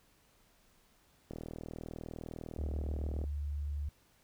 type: click train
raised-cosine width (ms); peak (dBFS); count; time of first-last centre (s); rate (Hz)
2; -29; 78; 1.31-3.24; 39.9
type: tone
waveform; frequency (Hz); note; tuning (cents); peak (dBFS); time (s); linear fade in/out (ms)
sine; 72.6; D2; -19; -34; 2.58-3.89; 5
effects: pink hiss -68 dBFS RMS until 4.23 s